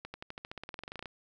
accelerating click train, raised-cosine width 0.3 ms, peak -25 dBFS, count 19, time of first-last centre 0.05-1.058 s, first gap 90 ms, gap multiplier 0.94, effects none

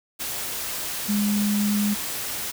sine tone in noise, 206.5 Hz, G#3, 10 cents flat, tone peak -20 dBFS, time 1.08-1.95 s, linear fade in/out 20 ms, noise white, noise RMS -30 dBFS, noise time 0.19-2.52 s, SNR +7 dB, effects none

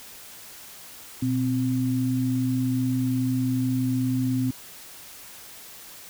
sine tone pair together, 122 / 258.5 Hz, B2 / C4, -21 / -21 cents, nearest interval octave + minor second, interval 1300 cents, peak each -26 / -23 dBFS, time 1.22-4.51 s, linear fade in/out 5 ms, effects white hiss -44 dBFS RMS until 6.09 s

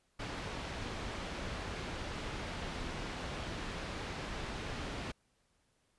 pink low-pass noise, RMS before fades -41 dBFS, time 0.19-5.12 s, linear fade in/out 10 ms, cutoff 4000 Hz, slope 12 dB/octave, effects pink hiss -75 dBFS RMS until 5.98 s + resampled to 24000 Hz

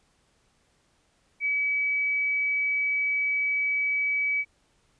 sine tone, 2283 Hz, D7, 50 cents flat, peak -23 dBFS, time 1.4-4.45 s, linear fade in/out 50 ms, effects pink hiss -67 dBFS RMS until 4.99 s + resampled to 22050 Hz

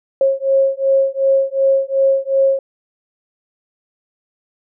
sine beating tone pair, 540 / 542.7 Hz, C#5 / C#5, -45 / -37 cents, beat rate 2.7 Hz, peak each -15 dBFS, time 0.21-2.59 s, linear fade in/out 2 ms, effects none

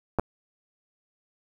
clicks, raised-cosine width 1 ms, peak -10 dBFS, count 2, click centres 0.187 / 0.196 s, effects 8-bit

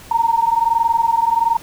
sine tone pair together, 911 / 932.3 Hz, A#5 / A#5, -40 / 0 cents, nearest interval unison, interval 40 cents, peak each -16 dBFS, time 0.11-1.57 s, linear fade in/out 5 ms, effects pink hiss -40 dBFS RMS until 1.62 s

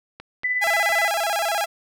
click train, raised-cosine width 0.3 ms, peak -21 dBFS, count 4, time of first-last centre 0.2-0.903 s, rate 4.27 Hz
sine tone with tremolo, 1996 Hz, B6, 18 cents sharp, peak -18 dBFS, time 0.44-1.09 s, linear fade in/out 5 ms, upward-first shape triangle, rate 17 Hz, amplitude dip 50%
sawtooth tone with vibrato, 740 Hz, F#5, in tune, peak -17 dBFS, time 0.61-1.66 s, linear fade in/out 20 ms, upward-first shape square, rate 16 Hz, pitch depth 180 cents each way
effects none

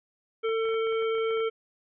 harmonic tone, 448.3 Hz, A4, 32 cents sharp, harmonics 1 / 3 / 5 / 7, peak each -25 / -35 / -39 / -42 dBFS, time 0.43-1.5 s, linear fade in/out 20 ms
clicks, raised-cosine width 0.5 ms, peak -33 dBFS, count 12, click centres 0.491 / 0.654 / 0.689 / 0.742 / 0.87 / 0.925 / 1.024 / 1.152 / 1.182 / 1.308 / 1.373 / 1.404 s
effects none

